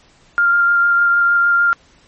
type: tone with vibrato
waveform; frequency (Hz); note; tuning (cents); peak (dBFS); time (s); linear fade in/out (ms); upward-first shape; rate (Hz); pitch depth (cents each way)
sine; 1396.9; F6; 0; -10; 0.38-1.73; 0; square; 6.6; 9
effects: pink hiss -51 dBFS RMS until 2.07 s + MP3 32 kbps